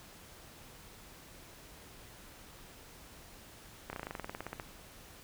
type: slowing click train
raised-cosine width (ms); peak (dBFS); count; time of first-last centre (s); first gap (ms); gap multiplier
0.5; -24; 16; 3.9-4.598; 30; 1.06
effects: pink hiss -54 dBFS RMS until 5.23 s